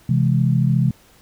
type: chord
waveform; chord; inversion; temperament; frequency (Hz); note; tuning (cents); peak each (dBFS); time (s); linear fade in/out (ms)
sine; C augmented; none; equal; 130.81 / 164.81 / 207.7; C3 / E3 / G#3; 0 / 0 / 0; -16 / -19 / -22; 0.09-0.91; 5
effects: pink hiss -52 dBFS RMS until 1.21 s